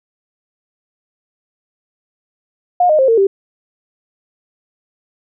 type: tone with pitch steps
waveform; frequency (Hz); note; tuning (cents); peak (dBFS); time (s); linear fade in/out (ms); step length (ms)
sine; 715 / 615.3 / 529.5 / 455.7 / 392.1; F5 / D#5 / C5 / A#4 / G4; +41 / -19 / +21 / -39 / 0; -8; 2.8-3.27; 5; 94
effects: none